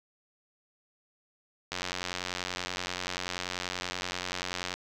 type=click train; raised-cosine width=0.2 ms; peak=-15 dBFS; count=274; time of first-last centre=1.72-4.74 s; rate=90.4 Hz; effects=none

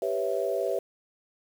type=chord; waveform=sine; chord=C# half-diminished seventh; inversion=second; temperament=equal; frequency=392 / 493.9 / 554.4 / 659.3 Hz; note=G4 / B4 / C#5 / E5; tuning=0 / 0 / 0 / 0 cents; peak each=-31 dBFS; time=0.02-0.79 s; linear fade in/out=2 ms; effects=8-bit

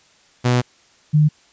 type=tone pair in turn; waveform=sawtooth / sine; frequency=123.47 / 151.41 Hz; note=B2 / D#3; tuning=0 / -47 cents; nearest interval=major third; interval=353 cents; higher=second; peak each=-10 dBFS; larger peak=neither; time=0.44-0.62 / 1.13-1.29 s; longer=first; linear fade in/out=20 ms; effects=white hiss -54 dBFS RMS until 1.52 s + resampled to 16000 Hz

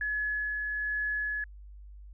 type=tone with tremolo; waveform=sine; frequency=1700 Hz; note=G#6; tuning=40 cents sharp; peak=-28 dBFS; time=0.01-1.44 s; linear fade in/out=2 ms; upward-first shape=sine; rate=1.2 Hz; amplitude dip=25%; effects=added 50 Hz sine -45 dBFS peak until 2.13 s

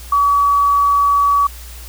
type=tone; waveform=sine; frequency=1138 Hz; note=C#6; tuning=45 cents sharp; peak=-10 dBFS; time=0.12-1.47 s; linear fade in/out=5 ms; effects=added 60 Hz sine -32 dBFS peak until 1.88 s + white hiss -38 dBFS RMS until 1.88 s

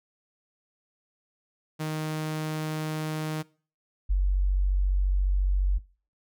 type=tone pair in turn; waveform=sawtooth / sine; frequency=155.56 / 47.22 Hz; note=D#3 / F#1; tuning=0 / +36 cents; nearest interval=octave + major sixth; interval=2064 cents; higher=first; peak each=-25 / -20 dBFS; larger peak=second; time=1.79-3.43 / 4.09-5.79 s; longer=second; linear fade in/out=20 ms; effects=noise-tail reverb RT60 0.4 s tail -22 dB re dry

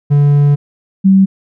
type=tone pair in turn; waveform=triangle / sine; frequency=144.2 / 192.48 Hz; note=D3 / G3; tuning=-31 / -31 cents; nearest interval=perfect fourth; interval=500 cents; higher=second; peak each=-4 dBFS; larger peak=neither; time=0.1-0.56 / 1.04-1.26 s; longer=first; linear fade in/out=20 ms; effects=none

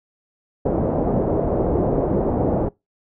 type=low-pass noise; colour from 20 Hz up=white; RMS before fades=-20 dBFS; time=0.65-2.69 s; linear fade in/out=10 ms; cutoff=610 Hz; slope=24 dB/octave; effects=noise-tail reverb RT60 0.2 s tail -23 dB re dry

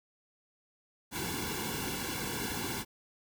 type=noise with comb filter; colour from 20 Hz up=pink; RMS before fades=-36 dBFS; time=1.11-2.85 s; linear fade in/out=50 ms; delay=1.6 ms; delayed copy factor=-1; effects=none

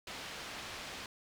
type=low-pass noise; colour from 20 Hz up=white; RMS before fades=-45 dBFS; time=0.07-1.06 s; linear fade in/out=2 ms; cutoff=3800 Hz; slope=12 dB/octave; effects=none

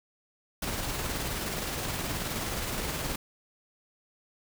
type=noise with tremolo; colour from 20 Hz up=pink; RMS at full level=-32 dBFS; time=0.62-3.16 s; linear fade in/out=5 ms; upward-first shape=square; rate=19 Hz; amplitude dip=25%; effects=none

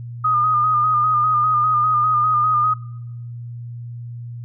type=tone with vibrato; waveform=sine; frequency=1232 Hz; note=D#6; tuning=17 cents flat; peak=-14 dBFS; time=0.24-2.74 s; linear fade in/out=10 ms; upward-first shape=square; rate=5 Hz; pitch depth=33 cents each way; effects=noise-tail reverb RT60 0.9 s tail -22 dB re dry + added 119 Hz sine -29 dBFS peak until 4.44 s

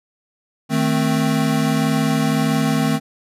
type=chord; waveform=square; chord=A diminished; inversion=second; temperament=equal; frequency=155.56 / 220 / 261.6 Hz; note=Eb3 / A3 / C4; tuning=0 / 0 / 0 cents; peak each=-21 dBFS; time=0.69-3 s; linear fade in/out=50 ms; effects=resampled to 32000 Hz

